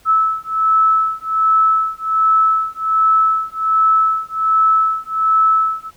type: beating tone pair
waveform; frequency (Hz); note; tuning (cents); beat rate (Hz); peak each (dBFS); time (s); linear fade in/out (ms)
sine; 1305 / 1306.3; E6 / E6; -18 / -16; 1.3; -15; 0.05-5.91; 50
effects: pink hiss -51 dBFS RMS until 5.96 s